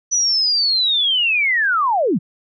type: linear sweep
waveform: sine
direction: down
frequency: 5980 to 131.3 Hz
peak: -14 dBFS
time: 0.11-2.19 s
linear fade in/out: 20 ms
effects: none